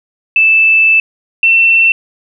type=tone pair in turn; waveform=sine; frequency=2637 / 2691 Hz; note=E7 / E7; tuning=0 / +35 cents; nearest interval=unison; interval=35 cents; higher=second; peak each=-5 dBFS; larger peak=neither; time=0.36-1 / 1.43-1.92 s; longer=first; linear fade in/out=2 ms; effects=none